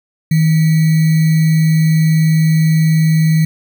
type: tone with sample-and-hold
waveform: sine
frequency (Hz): 159.3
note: D#3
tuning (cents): +41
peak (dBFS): -8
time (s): 0.31-3.45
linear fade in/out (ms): 5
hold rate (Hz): 2100
effects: none